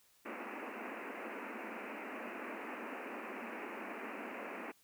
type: band-pass noise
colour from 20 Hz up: pink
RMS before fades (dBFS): -45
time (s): 0.25-4.72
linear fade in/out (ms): 10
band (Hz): 210 to 2700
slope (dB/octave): 96
effects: white hiss -69 dBFS RMS until 4.83 s